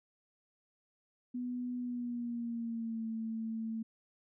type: tone with pitch glide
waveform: sine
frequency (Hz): 246.9 to 223.8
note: B3 to A3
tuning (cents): 0 to +30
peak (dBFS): -35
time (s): 1.34-3.83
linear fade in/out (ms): 10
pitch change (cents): -170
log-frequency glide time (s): 1.78-3.07
effects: none